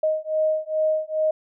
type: beating tone pair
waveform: sine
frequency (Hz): 623 / 625.4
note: D#5 / D#5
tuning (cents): +2 / +9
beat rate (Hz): 2.4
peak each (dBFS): -23 / -23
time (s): 0.03-1.31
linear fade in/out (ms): 5
effects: none